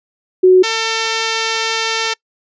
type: tone pair in turn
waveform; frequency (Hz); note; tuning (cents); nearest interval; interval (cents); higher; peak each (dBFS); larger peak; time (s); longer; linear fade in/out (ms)
sine / 5% pulse; 370 / 449; F#4 / A4; 0 / +35; minor third; 335; second; -4; neither; 0.43-0.63 / 0.63-2.14; second; 10
effects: noise-tail reverb RT60 0.1 s tail -25 dB re dry + resampled to 16000 Hz